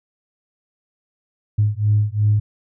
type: beating tone pair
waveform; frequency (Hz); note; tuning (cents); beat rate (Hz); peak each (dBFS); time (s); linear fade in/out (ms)
sine; 103.83 / 106.63; G#2 / G#2; 0 / +46; 2.8; -17; 1.58-2.4; 10
effects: tanh soft clip ceiling -7 dBFS